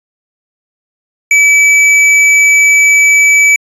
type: tone with hard clipping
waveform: sine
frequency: 2298 Hz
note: D7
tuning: 38 cents flat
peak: -5 dBFS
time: 1.31-3.56 s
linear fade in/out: 2 ms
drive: 17 dB
effects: resampled to 24000 Hz